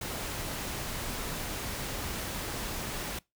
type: noise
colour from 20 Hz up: pink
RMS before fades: -36 dBFS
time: 0.01-3.19 s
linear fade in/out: 5 ms
effects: noise-tail reverb RT60 0.2 s tail -23 dB re dry